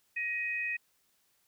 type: tone pair together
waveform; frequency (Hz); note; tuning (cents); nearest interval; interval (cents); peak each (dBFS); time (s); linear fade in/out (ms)
sine; 1889.6 / 2510; A#6 / D#7; +23 / +15; perfect fourth; 492; -35 / -33; 0.16-0.77; 10
effects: white hiss -72 dBFS RMS until 1.47 s